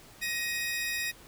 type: tone pair together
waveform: sawtooth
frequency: 1883.4 / 2506 Hz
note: A#6 / D#7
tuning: +17 / +12 cents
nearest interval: perfect fourth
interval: 495 cents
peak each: -29 / -31 dBFS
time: 0.21-1.12 s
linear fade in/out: 20 ms
effects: pink hiss -53 dBFS RMS until 1.27 s